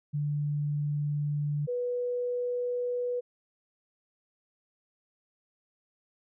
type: tone pair in turn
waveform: sine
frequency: 146.83 / 490.5 Hz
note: D3 / B4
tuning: 0 / -12 cents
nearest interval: octave + major sixth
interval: 2088 cents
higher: second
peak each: -27 / -28 dBFS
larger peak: first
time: 0.13-1.67 / 1.67-3.21 s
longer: neither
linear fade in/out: 20 ms
effects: none